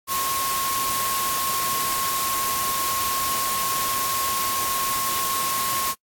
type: tone in noise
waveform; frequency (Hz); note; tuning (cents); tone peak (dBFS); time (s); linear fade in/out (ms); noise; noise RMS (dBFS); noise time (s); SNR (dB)
sine; 1080; C#6; -45; -25; 0.07-5.95; 50; white; -26; 0.07-5.95; -2
effects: noise-tail reverb RT60 0.1 s tail -26 dB re dry + AAC 64 kbps